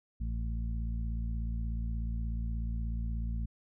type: harmonic tone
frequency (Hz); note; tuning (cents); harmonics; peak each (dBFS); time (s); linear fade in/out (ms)
56.6; A1; +50; 1 / 2 / 3 / 4; -32 / -41 / -45 / -45; 0.2-3.46; 10
effects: none